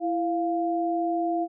sine tone pair together, 333.4 / 698.5 Hz, E4 / F5, +20 / 0 cents, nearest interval octave + minor second, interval 1280 cents, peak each -26 dBFS, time 0-1.48 s, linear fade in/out 50 ms, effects none

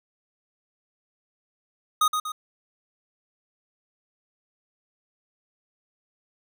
square tone with echo, 1244.5 Hz, D#6, in tune, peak -18 dBFS, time 2.01-2.08 s, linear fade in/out 5 ms, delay 120 ms, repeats 2, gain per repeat -6 dB, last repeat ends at 2.32 s, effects none

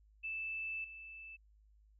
sine tone with level steps, 2637 Hz, E7, in tune, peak -38 / -48 dBFS, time 0.23-1.37 s, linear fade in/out 20 ms, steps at 0.84 s, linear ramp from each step 5 ms, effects added 52 Hz sine -63 dBFS peak until 1.99 s

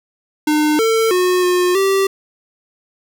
square tone with pitch steps, 302.9 / 448.6 / 363.4 / 359.5 / 389 Hz, D#4 / A4 / F#4 / F#4 / G4, -46 / +34 / -31 / -50 / -13 cents, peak -13 dBFS, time 0.47-2.07 s, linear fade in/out 5 ms, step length 320 ms, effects none

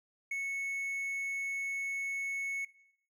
triangle tone, 2205 Hz, C#7, 10 cents flat, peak -31 dBFS, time 0.31-2.65 s, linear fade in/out 5 ms, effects noise-tail reverb RT60 0.7 s tail -18 dB re dry

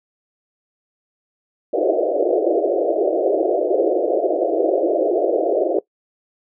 pink band-pass noise, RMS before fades -18 dBFS, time 1.73-5.79 s, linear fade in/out 5 ms, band 320 to 690 Hz, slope 96 dB/octave, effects noise-tail reverb RT60 0.1 s tail -20 dB re dry

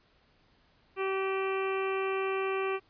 harmonic tone with a mistuned harmonic, 385 Hz, G4, 31 cents flat, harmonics 1 / 2 / 3 / 4 / 5 / 6 / 7 / 8, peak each -30 / -40 / -36 / -44 / -45 / -40 / -42 / -51 dBFS, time 0.96-2.8 s, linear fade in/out 50 ms, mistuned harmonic 6, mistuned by +40 cents, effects pink hiss -66 dBFS RMS until 2.89 s + resampled to 11025 Hz

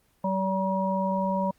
harmonic tone, 191.1 Hz, G3, 44 cents flat, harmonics 1 / 3 / 5, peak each -27 / -29 / -28 dBFS, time 0.24-1.51 s, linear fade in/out 5 ms, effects pink hiss -66 dBFS RMS until 1.58 s + Opus 24 kbps

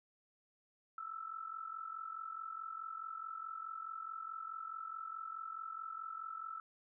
sine tone with amplitude modulation, 1318 Hz, E6, 1 cent flat, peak -39 dBFS, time 0.98-6.6 s, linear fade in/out 2 ms, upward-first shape sine, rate 44.7 Hz, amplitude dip 75%, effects none

